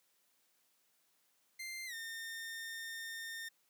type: tone with pitch glide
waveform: sawtooth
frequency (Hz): 2091 to 1820.3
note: C7 to A#6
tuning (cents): -2 to -42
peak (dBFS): -39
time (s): 1.59-3.49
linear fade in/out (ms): 10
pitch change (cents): -240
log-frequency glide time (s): 1.86-1.94
effects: white hiss -75 dBFS RMS until 3.69 s + high-pass 150 Hz 12 dB/octave